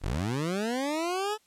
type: linear sweep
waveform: 20% pulse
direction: up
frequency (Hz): 32 to 437.2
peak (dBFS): -23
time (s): 0.01-1.38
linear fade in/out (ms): 50
effects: white hiss -66 dBFS RMS until 1.46 s + low-pass 10000 Hz 12 dB/octave